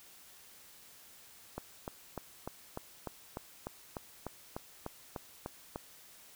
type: click train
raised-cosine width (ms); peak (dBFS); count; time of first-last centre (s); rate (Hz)
1; -24; 15; 1.58-5.759; 3.35
effects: white hiss -57 dBFS RMS until 6.35 s